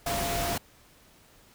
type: tone in noise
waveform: sine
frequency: 690 Hz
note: F5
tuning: 21 cents flat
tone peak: -31 dBFS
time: 0.06-0.55 s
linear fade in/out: 5 ms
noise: pink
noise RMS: -31 dBFS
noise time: 0.06-0.58 s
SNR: -3 dB
effects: pink hiss -58 dBFS RMS until 1.54 s